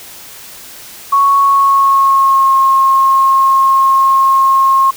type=tone with pitch glide; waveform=sine; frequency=1108.7 to 1075.9 Hz; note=C#6 to C6; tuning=0 to +48 cents; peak=-6 dBFS; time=1.12-4.91 s; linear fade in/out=10 ms; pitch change=-52 cents; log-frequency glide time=1.38-2.55 s; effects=white hiss -33 dBFS RMS until 4.96 s